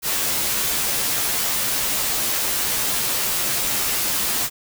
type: noise with comb filter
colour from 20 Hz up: white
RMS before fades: -22 dBFS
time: 0.02-4.5 s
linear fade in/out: 50 ms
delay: 12 ms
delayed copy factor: -0.7
effects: none